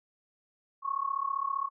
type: tone with amplitude modulation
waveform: sine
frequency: 1100 Hz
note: C#6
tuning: 14 cents flat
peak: -25 dBFS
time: 0.82-1.7 s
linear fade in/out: 50 ms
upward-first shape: sine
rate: 35.2 Hz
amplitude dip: 90%
effects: none